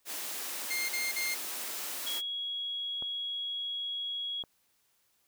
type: high-pass noise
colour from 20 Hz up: white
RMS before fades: -38 dBFS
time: 0.05-2.22 s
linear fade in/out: 50 ms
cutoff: 240 Hz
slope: 24 dB/octave
type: tone bursts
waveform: sawtooth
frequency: 2117 Hz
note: C7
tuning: 20 cents sharp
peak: -28 dBFS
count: 3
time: 0.7-1.348 s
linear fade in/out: 10 ms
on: 190 ms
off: 39 ms
type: tone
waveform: sine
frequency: 3322 Hz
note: G#7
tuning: in tune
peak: -33 dBFS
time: 2.06-4.43 s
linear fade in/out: 10 ms
type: clicks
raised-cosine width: 1 ms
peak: -32 dBFS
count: 2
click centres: 3.024 / 4.438 s
effects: white hiss -72 dBFS RMS until 5.27 s